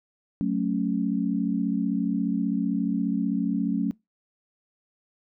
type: chord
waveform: sine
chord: F# minor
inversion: none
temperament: equal with one note detuned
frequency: 185 / 220 / 276.4 Hz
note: F#3 / A3 / C#4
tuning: 0 / 0 / -5 cents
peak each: -27 dBFS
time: 0.41-3.91 s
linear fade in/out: 0 ms
effects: noise-tail reverb RT60 0.2 s tail -24 dB re dry